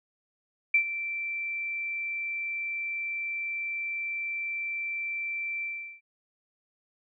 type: tone with ADSR envelope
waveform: sine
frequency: 2342 Hz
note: D7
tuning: 5 cents flat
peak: -17 dBFS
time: 0.74-6.01 s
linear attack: 5 ms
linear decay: 88 ms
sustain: -13 dB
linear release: 380 ms
effects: none